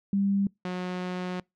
sine / sawtooth tone pair in turn, 198.2 / 181.48 Hz, G3 / F#3, +19 / -33 cents, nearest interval major second, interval 152 cents, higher first, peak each -22 / -26 dBFS, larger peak first, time 0.13-0.47 / 0.65-1.4 s, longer second, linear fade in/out 2 ms, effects noise-tail reverb RT60 0.2 s tail -26 dB re dry + low-pass 4000 Hz 12 dB/octave

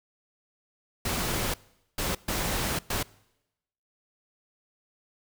pink noise bursts at uneven times, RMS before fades -29 dBFS, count 4, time 1.05-1.54 / 1.98-2.15 / 2.28-2.79 / 2.9-3.03 s, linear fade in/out 5 ms, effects noise-tail reverb RT60 0.9 s tail -23 dB re dry

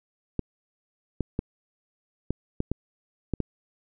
clicks, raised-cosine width 3 ms, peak -13 dBFS, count 8, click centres 0.393 / 1.207 / 1.391 / 2.306 / 2.604 / 2.716 / 3.337 / 3.403 s, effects none

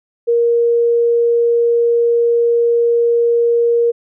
sine tone, 470 Hz, A#4, 14 cents sharp, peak -10 dBFS, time 0.27-3.92 s, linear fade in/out 20 ms, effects none

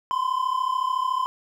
triangle tone pair together, 1011 / 1044.8 Hz, B5 / C6, +40 / -3 cents, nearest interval minor second, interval 57 cents, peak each -23 dBFS, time 0.11-1.26 s, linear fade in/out 0 ms, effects none

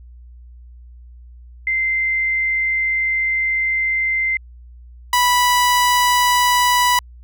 sine / sawtooth tone pair in turn, 2081 / 984.5 Hz, C7 / B5, -10 / -6 cents, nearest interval octave + minor second, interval 1296 cents, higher first, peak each -16 / -9 dBFS, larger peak second, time 1.67-4.37 / 5.13-6.99 s, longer first, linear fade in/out 2 ms, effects added 60 Hz sine -38 dBFS peak until 7.23 s

